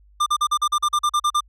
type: tone bursts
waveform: square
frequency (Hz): 1196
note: D6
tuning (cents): +31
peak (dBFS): -17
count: 12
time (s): 0.2-1.407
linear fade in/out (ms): 10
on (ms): 63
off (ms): 41
effects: added 50 Hz sine -50 dBFS peak until 1.48 s + low-pass 10000 Hz 12 dB/octave